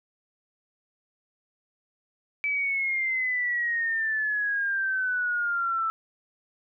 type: exponential sweep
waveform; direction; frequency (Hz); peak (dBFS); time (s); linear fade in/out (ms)
sine; down; 2310 to 1318.5; -24; 2.44-5.9; 0
effects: none